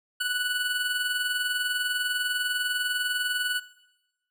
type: tone with tremolo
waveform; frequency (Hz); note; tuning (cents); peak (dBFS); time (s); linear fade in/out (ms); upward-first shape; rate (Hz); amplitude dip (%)
25% pulse; 1480; F#6; 0; -20; 0.2-3.6; 10; triangle; 20; 55
effects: noise-tail reverb RT60 1.0 s tail -18 dB re dry